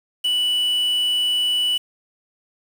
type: tone with quantisation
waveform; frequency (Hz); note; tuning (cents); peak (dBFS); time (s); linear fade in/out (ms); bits
triangle; 2960; F#7; 0; -16; 0.24-1.78; 10; 6
effects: none